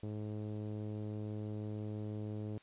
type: tone with low-pass filter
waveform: sawtooth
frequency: 106 Hz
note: G#2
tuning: 36 cents sharp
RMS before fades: -41 dBFS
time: 0.03-2.58 s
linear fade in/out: 0 ms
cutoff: 440 Hz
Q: 1.4
effects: white hiss -64 dBFS RMS until 2.62 s + resampled to 8000 Hz